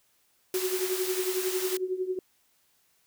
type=tone with tremolo; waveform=sine; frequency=370.9 Hz; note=F#4; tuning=4 cents sharp; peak=-24 dBFS; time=0.54-2.19 s; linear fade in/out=2 ms; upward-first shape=triangle; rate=11 Hz; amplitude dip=85%
type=high-pass noise; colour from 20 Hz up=white; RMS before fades=-34 dBFS; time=0.54-1.77 s; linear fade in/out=2 ms; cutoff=640 Hz; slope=12 dB/octave
effects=white hiss -68 dBFS RMS until 3.06 s